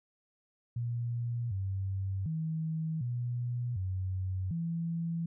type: tone with pitch steps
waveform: sine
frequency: 118.9 / 96.4 / 159.7 / 121.6 / 93.6 / 167.1 Hz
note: A#2 / G2 / D#3 / B2 / F#2 / E3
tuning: +35 / -28 / +45 / -26 / +20 / +24 cents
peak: -31 dBFS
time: 0.76-5.26 s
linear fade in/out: 5 ms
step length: 750 ms
effects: none